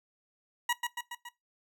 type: tone with echo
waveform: 20% pulse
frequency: 960 Hz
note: B5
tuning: 49 cents flat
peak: -21 dBFS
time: 0.69-0.73 s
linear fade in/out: 5 ms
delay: 140 ms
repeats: 4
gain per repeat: -4 dB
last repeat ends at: 1.29 s
effects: noise-tail reverb RT60 0.2 s tail -20 dB re dry